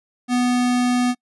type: tone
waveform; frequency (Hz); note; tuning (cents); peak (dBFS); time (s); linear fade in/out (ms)
square; 246.9; B3; 0; -17; 0.28-1.15; 50
effects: noise-tail reverb RT60 0.1 s tail -26 dB re dry + resampled to 24000 Hz